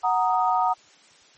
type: chord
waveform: sine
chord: D# minor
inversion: first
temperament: equal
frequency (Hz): 740 / 932.3 / 1244.5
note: F#5 / A#5 / D#6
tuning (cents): 0 / 0 / 0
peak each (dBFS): -22 / -23 / -25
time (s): 0.03-0.74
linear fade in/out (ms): 20
effects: white hiss -54 dBFS RMS until 1.37 s + MP3 32 kbps